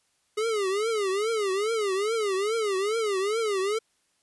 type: tone with vibrato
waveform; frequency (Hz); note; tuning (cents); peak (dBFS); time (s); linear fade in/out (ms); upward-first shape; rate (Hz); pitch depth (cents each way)
square; 415.5; G#4; +1; -25; 0.37-3.79; 10; triangle; 2.4; 200
effects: white hiss -70 dBFS RMS until 4.22 s + resampled to 24000 Hz